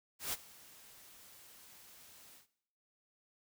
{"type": "noise with ADSR envelope", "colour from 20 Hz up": "white", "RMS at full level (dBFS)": -36, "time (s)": [0.19, 2.47], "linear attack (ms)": 140, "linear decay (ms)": 28, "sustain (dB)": -22, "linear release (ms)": 120, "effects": ["noise-tail reverb RT60 0.7 s tail -17 dB re dry"]}